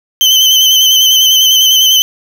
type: tone with vibrato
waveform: 35% pulse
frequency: 3070 Hz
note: G7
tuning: 37 cents flat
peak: -3 dBFS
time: 0.21-2.02 s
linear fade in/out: 0 ms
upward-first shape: square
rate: 10 Hz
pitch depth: 27 cents each way
effects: none